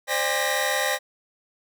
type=tone cluster; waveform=sawtooth; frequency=523 / 595 / 805 / 1861 / 1942 Hz; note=C5 / D5 / G5 / A#6 / B6; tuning=-1 / +22 / +46 / -3 / -30 cents; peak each=-25 dBFS; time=0.07-0.99 s; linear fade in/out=50 ms; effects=none